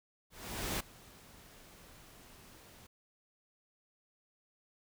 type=noise with ADSR envelope; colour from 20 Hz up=pink; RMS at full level=-35 dBFS; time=0.3-2.87 s; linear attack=500 ms; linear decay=8 ms; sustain=-22 dB; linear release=9 ms; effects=none